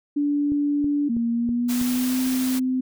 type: tone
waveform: sine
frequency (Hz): 289.7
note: D4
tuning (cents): -24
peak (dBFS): -19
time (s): 0.16-1.09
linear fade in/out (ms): 10
type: click train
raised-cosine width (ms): 3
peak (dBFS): -22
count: 5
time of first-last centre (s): 0.52-1.814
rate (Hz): 3.09
type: tone with pitch glide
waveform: sine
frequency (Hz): 233.1 to 257.2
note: A#3 to C4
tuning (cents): 0 to -30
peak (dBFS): -20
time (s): 1.09-2.81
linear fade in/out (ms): 10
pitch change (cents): +170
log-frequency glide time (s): 1.31-2.2
type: noise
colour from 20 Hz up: white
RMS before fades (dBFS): -32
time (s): 1.68-2.6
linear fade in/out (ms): 20
effects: none